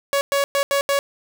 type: tone bursts at uneven times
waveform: sawtooth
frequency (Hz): 560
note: C#5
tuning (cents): +18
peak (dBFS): -13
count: 5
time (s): 0.13-0.21 / 0.32-0.44 / 0.55-0.63 / 0.71-0.81 / 0.89-0.99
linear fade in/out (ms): 0
effects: none